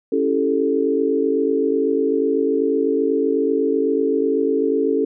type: chord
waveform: sine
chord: A dominant seventh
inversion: first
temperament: equal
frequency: 277.2 / 329.6 / 392 / 440 Hz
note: C#4 / E4 / G4 / A4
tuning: 0 / 0 / 0 / 0 cents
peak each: -21 / -25 / -23 / -19 dBFS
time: 0.12-5.05 s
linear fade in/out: 5 ms
effects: none